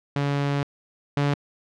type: tone pair in turn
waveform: sawtooth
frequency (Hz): 142 / 143.24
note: C#3 / D3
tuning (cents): +42 / -43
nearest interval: unison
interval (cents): 15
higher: second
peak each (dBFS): -18 / -16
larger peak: second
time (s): 0.16-0.63 / 1.17-1.34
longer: first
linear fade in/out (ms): 2
effects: low-pass 4000 Hz 12 dB/octave